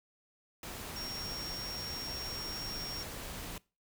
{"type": "tone in noise", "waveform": "sine", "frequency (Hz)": 5550, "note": "F8", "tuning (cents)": -12, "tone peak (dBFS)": -40, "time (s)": [0.96, 3.03], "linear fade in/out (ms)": 2, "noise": "pink", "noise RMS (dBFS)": -43, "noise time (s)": [0.63, 3.58], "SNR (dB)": 0, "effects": ["noise-tail reverb RT60 0.3 s tail -22 dB re dry"]}